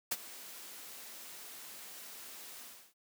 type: noise with ADSR envelope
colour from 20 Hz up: white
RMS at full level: -32 dBFS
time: 0.11-2.94 s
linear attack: 10 ms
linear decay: 36 ms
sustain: -17 dB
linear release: 330 ms
effects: noise-tail reverb RT60 0.1 s tail -26 dB re dry + high-pass 200 Hz 12 dB/octave